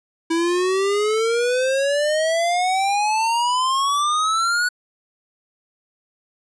square exponential sweep, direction up, 326.4 to 1480 Hz, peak -18 dBFS, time 0.3-4.69 s, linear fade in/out 10 ms, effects resampled to 22050 Hz

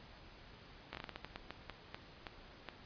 slowing click train, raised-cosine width 0.3 ms, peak -27 dBFS, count 14, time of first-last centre 0.93-2.687 s, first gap 18 ms, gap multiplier 1.3, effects pink hiss -57 dBFS RMS until 2.85 s + resampled to 11025 Hz

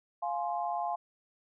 sine chord, F minor, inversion none, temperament just, 698.5 / 838.1 / 1047.7 Hz, F5 / Ab5 / C6, 0 / +16 / +2 cents, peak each -33 / -35 / -38 dBFS, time 0.22-0.96 s, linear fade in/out 10 ms, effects none

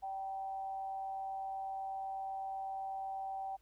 sine tone with amplitude modulation, 774 Hz, G5, 22 cents flat, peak -36 dBFS, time 0.02-3.57 s, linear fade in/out 20 ms, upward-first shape sine, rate 184 Hz, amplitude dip 40%, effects added 50 Hz sine -69 dBFS peak until 3.61 s + pink hiss -75 dBFS RMS until 3.61 s

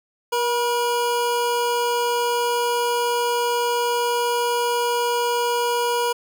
square tone pair together, 476.2 / 968 Hz, A#4 / B5, +37 / -35 cents, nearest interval octave, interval 1228 cents, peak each -23 dBFS, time 0.32-6.13 s, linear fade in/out 10 ms, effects none

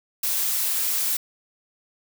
blue noise, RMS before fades -24 dBFS, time 0.23-1.17 s, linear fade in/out 5 ms, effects none

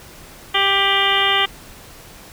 harmonic tone with a mistuned harmonic, 394 Hz, G4, 9 cents sharp, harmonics 1 / 2 / 3 / 4 / 5 / 6 / 7 / 8 / 9, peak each -26 / -23 / -22 / -26 / -21 / -25 / -22 / -20 / -26 dBFS, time 0.54-1.46 s, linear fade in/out 10 ms, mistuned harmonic 7, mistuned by +59 cents, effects pink hiss -41 dBFS RMS until 2.32 s

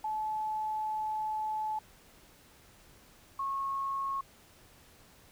sine tone pair in turn, 863 / 1092.7 Hz, A5 / C#6, -34 / -25 cents, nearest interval major third, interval 409 cents, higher second, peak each -31 / -31 dBFS, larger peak neither, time 0.04-1.79 / 3.39-4.21 s, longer first, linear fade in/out 5 ms, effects pink hiss -59 dBFS RMS until 5.31 s

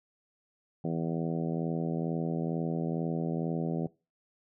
harmonic tone, 82.2 Hz, E2, 4 cents flat, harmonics 2 / 3 / 4 / 5 / 6 / 7 / 8 / 9, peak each -32 / -36 / -38 / -40 / -42 / -43 / -44 / -45 dBFS, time 0.84-3.87 s, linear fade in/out 5 ms, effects noise-tail reverb RT60 0.3 s tail -22 dB re dry

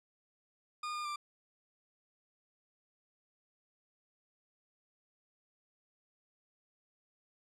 40% pulse tone with pitch steps, 1219 / 1211 / 1183 Hz, D#6 / D#6 / D6, -36 / -47 / +12 cents, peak -36 dBFS, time 0.83-1.16 s, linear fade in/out 5 ms, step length 110 ms, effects low-pass 8000 Hz 12 dB/octave

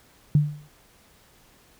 sine tone with exponential decay, 148.2 Hz, D3, 16 cents sharp, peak -12 dBFS, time 0.35-0.68 s, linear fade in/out 2 ms, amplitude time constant 71 ms, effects pink hiss -57 dBFS RMS until 1.79 s

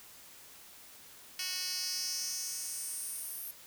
10% pulse tone with high-pass filter sweep, 368.1 Hz, F#4, 9 cents flat, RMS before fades -38 dBFS, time 1.39-3.51 s, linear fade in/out 2 ms, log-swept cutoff 3600 to 12000 Hz, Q 2.7, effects white hiss -54 dBFS RMS until 3.66 s

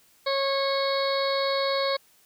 harmonic tone, 548 Hz, C#5, 20 cents flat, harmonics 1 / 2 / 3 / 4 / 6 / 7 / 8 / 9, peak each -25 / -30 / -37 / -35 / -42 / -34 / -32 / -45 dBFS, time 0.26-1.97 s, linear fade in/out 10 ms, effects white hiss -60 dBFS RMS until 2.25 s

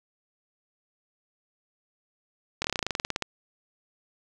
slowing click train, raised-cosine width 0.2 ms, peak -10 dBFS, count 16, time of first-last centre 2.62-3.223 s, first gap 24 ms, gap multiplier 1.07, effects none

